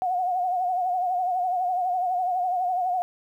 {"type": "tone with vibrato", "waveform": "sine", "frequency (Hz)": 728, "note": "F#5", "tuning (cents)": -28, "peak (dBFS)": -22, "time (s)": [0.02, 3.02], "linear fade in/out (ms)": 0, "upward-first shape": "triangle", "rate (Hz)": 12, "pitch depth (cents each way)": 77, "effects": ["10-bit"]}